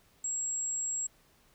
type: tone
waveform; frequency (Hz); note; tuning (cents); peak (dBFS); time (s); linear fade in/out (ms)
sine; 7620; A#8; +37; -31; 0.24-1.07; 5
effects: pink hiss -65 dBFS RMS until 1.54 s